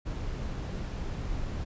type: noise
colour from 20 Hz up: brown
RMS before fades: -34 dBFS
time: 0.05-1.65 s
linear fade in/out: 20 ms
effects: resampled to 16000 Hz